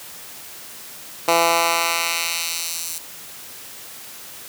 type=tone with high-pass filter sweep; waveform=10% pulse; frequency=167.9 Hz; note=E3; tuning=32 cents sharp; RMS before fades=-21 dBFS; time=1.28-2.98 s; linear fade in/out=2 ms; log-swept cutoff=530 to 7600 Hz; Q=0.81; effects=white hiss -38 dBFS RMS until 4.48 s + high-pass 80 Hz 12 dB/octave